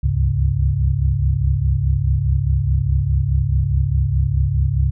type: tone cluster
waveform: sine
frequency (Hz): 67.2 / 72 / 100.3 / 135.5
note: C2 / D2 / G2 / C#3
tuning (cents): +47 / -34 / +40 / -39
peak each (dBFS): -20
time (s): 0.03-4.91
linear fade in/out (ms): 10
effects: none